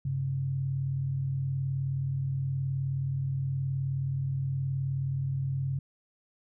sine tone pair together, 96.5 / 135.53 Hz, G2 / C#3, -27 / -39 cents, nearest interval tritone, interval 588 cents, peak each -37 / -28 dBFS, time 0.05-5.79 s, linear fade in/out 5 ms, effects none

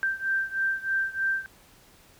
sine beating tone pair, 1568 / 1571.2 Hz, G6 / G6, 0 / +4 cents, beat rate 3.2 Hz, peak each -27 / -29 dBFS, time 0.03-1.46 s, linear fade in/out 0 ms, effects pink hiss -56 dBFS RMS until 2.19 s

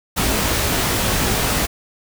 pink noise with comb filter, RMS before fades -19 dBFS, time 0.16-1.67 s, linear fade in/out 20 ms, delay 19 ms, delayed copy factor +0.55, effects none

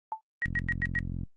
sine tone with exponential decay, 880 Hz, A5, in tune, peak -25 dBFS, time 0.12-0.21 s, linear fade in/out 1 ms, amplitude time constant 19 ms
sine tone bursts, 1897 Hz, A#6, 30 cents sharp, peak -27 dBFS, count 5, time 0.42-0.989 s, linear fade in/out 0 ms, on 37 ms, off 96 ms
click train, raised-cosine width 5 ms, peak -23 dBFS, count 35, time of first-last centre 0.46-1.234 s, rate 43.9 Hz
effects noise-tail reverb RT60 0.1 s tail -20 dB re dry + Opus 32 kbps

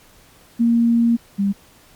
sine tone pair in turn, 233.4 / 199.09 Hz, A#3 / G3, +2 / +27 cents, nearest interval minor third, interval 275 cents, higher first, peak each -12 / -15 dBFS, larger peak first, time 0.59-1.17 / 1.38-1.53 s, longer first, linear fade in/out 20 ms, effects pink hiss -50 dBFS RMS until 1.95 s + MP3 96 kbps

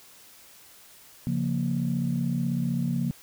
sine chord, Bb minor, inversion first, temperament equal, 138.59 / 174.61 / 233.1 Hz, Db3 / F3 / Bb3, 0 / 0 / 0 cents, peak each -28 dBFS, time 1.27-3.11 s, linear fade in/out 0 ms, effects tanh soft clip ceiling -16 dBFS + white hiss -52 dBFS RMS until 3.22 s

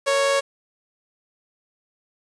sawtooth tone pair together, 458.4 / 554.4 Hz, A#4 / C#5, -29 / 0 cents, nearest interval minor third, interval 329 cents, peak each -26 / -14 dBFS, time 0.06-0.41 s, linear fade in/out 20 ms, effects resampled to 22050 Hz + 7-bit

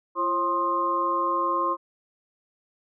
sine tone cluster, 341.9 / 539 / 1056 / 1238 Hz, F4 / C#5 / C6 / D#6, -37 / -49 / +16 / -9 cents, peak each -31 / -32 / -23 / -32 dBFS, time 0.15-1.77 s, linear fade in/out 50 ms, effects none

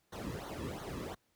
brown noise with flanger, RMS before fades -41 dBFS, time 0.12-1.15 s, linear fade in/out 10 ms, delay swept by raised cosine 0.39 to 1.39 ms, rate 2.9 Hz, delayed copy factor -0.75, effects pink hiss -75 dBFS RMS until 1.35 s + high-pass 60 Hz 12 dB/octave

